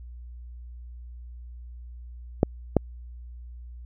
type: clicks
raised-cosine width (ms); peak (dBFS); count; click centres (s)
2; -4; 2; 2.431 / 2.767
effects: added 60 Hz sine -39 dBFS peak until 3.85 s